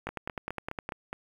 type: two click trains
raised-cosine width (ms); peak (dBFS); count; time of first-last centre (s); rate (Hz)
0.5; -20 / -18; 6 / 9; 0.09-1.13 / 0.07-0.891; 4.81 / 9.75
effects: 8-bit